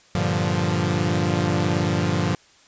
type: chord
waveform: sawtooth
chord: G minor seventh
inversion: none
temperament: equal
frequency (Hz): 98 / 116.54 / 146.83 / 174.61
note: G2 / Bb2 / D3 / F3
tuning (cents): 0 / 0 / 0 / 0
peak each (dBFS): -21 / -24 / -22 / -20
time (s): 0.15-2.35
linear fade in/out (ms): 0
effects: white hiss -54 dBFS RMS until 2.67 s + resampled to 16000 Hz